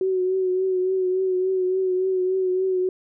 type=tone with vibrato; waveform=sine; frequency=372.8 Hz; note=F#4; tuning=13 cents sharp; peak=-19 dBFS; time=0.01-2.89 s; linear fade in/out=2 ms; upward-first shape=triangle; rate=3.5 Hz; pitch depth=40 cents each way; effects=none